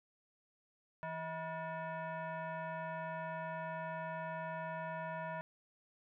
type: tone with frequency modulation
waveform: sine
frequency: 164.81 Hz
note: E3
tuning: in tune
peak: -39 dBFS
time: 1.03-5.41 s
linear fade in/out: 0 ms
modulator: 803 Hz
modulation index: 1.7
effects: none